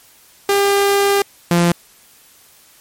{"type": "tone pair in turn", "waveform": "sawtooth", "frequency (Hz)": [400, 172.41], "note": ["G4", "F3"], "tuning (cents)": [35, -22], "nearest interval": "octave + minor third", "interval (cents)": 1457, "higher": "first", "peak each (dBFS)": [-8, -7], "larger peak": "second", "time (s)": [[0.49, 1.22], [1.51, 1.72]], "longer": "first", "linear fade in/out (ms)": 2, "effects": ["white hiss -48 dBFS RMS until 2.8 s", "MP3 64 kbps"]}